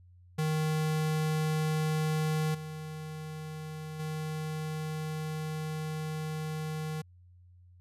square tone with level steps, 155.56 Hz, D#3, in tune, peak -28 / -39 / -34 dBFS, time 0.38-7.02 s, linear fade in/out 10 ms, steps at 2.54 / 3.99 s, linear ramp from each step 10 ms, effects added 89 Hz sine -54 dBFS peak until 7.8 s + resampled to 32000 Hz

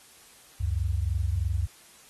sine tone pair together, 69.4 / 92.5 Hz, C#2 / F#2, +3 / 0 cents, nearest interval perfect fourth, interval 497 cents, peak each -27 dBFS, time 0.6-1.67 s, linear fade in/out 10 ms, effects white hiss -54 dBFS RMS until 2.09 s + AAC 32 kbps

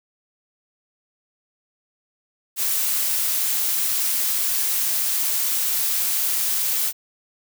blue noise, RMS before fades -22 dBFS, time 2.56-6.93 s, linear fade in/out 50 ms, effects none

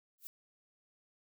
violet noise with exponential growth, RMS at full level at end -41 dBFS, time 0.18-0.27 s, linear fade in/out 0 ms, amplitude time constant 19 ms, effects none

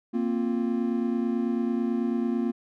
triangle chord, Bb suspended second, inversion none, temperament just, 233.1 / 262.2 / 349.6 Hz, Bb3 / C4 / F4, 0 / +4 / +2 cents, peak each -24 / -28 / -29 dBFS, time 0.13-2.52 s, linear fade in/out 20 ms, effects none

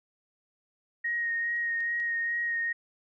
sine tone with vibrato, 1871 Hz, A#6, 6 cents sharp, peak -27 dBFS, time 1.04-2.73 s, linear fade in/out 10 ms, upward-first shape sine, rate 2.4 Hz, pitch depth 17 cents each way
clicks, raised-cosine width 0.2 ms, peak -43 / -35 / -34 dBFS, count 3, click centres 1.565 / 1.805 / 2.001 s
effects none

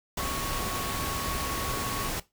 sine tone in noise, 1108.7 Hz, C#6, in tune, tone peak -35 dBFS, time 0.19-2.09 s, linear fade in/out 5 ms, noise pink, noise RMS -32 dBFS, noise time 0.17-2.2 s, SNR -6 dB, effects noise-tail reverb RT60 0.2 s tail -17 dB re dry

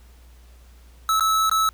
square tone with dropouts, 1303 Hz, E6, 20 cents flat, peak -18 dBFS, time 1.09-1.69 s, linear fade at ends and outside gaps 1 ms, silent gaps 1.197-1.207 / 1.496-1.514 s, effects added 60 Hz sine -46 dBFS peak until 1.73 s + pink hiss -57 dBFS RMS until 1.73 s

